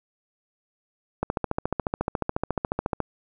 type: click train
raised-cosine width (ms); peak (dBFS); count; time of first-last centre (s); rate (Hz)
1; -10; 26; 1.23-3.003; 14.1
effects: none